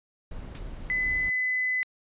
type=noise; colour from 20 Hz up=brown; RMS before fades=-38 dBFS; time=0.31-1.3 s; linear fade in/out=5 ms
type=noise with exponential decay; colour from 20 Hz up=white; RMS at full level=-38 dBFS; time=0.55-0.66 s; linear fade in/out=0 ms; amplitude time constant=23 ms
type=tone; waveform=sine; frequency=2012 Hz; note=B6; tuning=32 cents sharp; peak=-24 dBFS; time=0.9-1.83 s; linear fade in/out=0 ms
effects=resampled to 8000 Hz